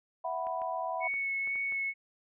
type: chord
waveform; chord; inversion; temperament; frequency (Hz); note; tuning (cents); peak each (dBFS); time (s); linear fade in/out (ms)
sine; E suspended second; none; equal; 659.3 / 740 / 987.8; E5 / F#5 / B5; 0 / 0 / 0; -36; 0.24-1.08; 10
type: clicks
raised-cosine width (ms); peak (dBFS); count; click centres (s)
0.5; -35; 6; 0.469 / 0.618 / 1.14 / 1.474 / 1.557 / 1.723
type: tone with vibrato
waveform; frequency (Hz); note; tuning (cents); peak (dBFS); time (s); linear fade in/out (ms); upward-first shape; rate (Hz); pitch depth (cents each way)
sine; 2208; C#7; -7; -30; 1-1.94; 50; sine; 2.1; 12
effects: none